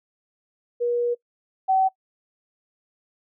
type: tone pair in turn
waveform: sine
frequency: 480 / 762 Hz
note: B4 / G5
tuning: -49 / -49 cents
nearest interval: minor sixth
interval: 800 cents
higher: second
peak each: -20 / -16 dBFS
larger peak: second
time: 0.8-1.15 / 1.68-1.89 s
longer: first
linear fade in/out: 20 ms
effects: noise-tail reverb RT60 0.1 s tail -22 dB re dry